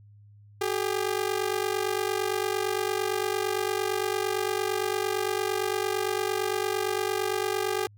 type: ring-modulated tone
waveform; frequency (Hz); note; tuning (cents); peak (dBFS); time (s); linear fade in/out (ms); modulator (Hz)
sawtooth; 401.5; G4; +41; -19; 0.61-7.87; 2; 24.4
effects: added 103 Hz sine -50 dBFS peak until 7.97 s